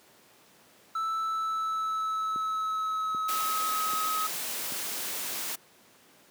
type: tone with pitch glide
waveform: triangle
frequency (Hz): 1318.5 to 1272.1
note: E6 to D#6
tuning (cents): 0 to +38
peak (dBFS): -26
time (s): 0.95-4.27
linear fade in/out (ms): 5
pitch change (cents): -62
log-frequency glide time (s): 1.18-3.91
type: click train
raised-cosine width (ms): 3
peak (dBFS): -28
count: 4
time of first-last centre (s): 2.36-4.722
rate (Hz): 1.27
type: noise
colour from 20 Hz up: white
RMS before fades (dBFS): -34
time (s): 3.28-5.56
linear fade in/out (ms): 10
effects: pink hiss -58 dBFS RMS until 6.3 s + high-pass 200 Hz 12 dB/octave